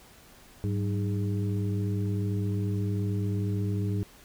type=harmonic tone with a mistuned harmonic; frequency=102.5 Hz; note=G#2; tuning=22 cents flat; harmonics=1 / 2 / 3 / 4; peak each=-27 / -33 / -37 / -39 dBFS; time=0.64-4.03 s; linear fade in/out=0 ms; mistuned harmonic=2; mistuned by=-120 cents; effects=pink hiss -54 dBFS RMS until 4.24 s